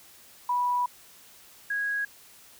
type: tone pair in turn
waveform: sine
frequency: 981 / 1649.8 Hz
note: B5 / G#6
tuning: -12 / -12 cents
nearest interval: major sixth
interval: 900 cents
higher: second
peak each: -23 / -26 dBFS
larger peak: first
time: 0.49-0.86 / 1.7-2.05 s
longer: first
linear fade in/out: 5 ms
effects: white hiss -53 dBFS RMS until 2.59 s